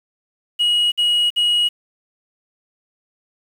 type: tone bursts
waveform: sine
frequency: 2900 Hz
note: F#7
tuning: 35 cents flat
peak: -11 dBFS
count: 3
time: 0.59-1.69 s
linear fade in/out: 20 ms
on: 330 ms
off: 55 ms
effects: tanh soft clip ceiling -13 dBFS + 7-bit